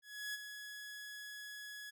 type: tone with ADSR envelope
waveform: sawtooth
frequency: 1684 Hz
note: G#6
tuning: 24 cents sharp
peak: -35 dBFS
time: 0.02-1.91 s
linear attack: 320 ms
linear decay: 26 ms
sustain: -8 dB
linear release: 19 ms
effects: none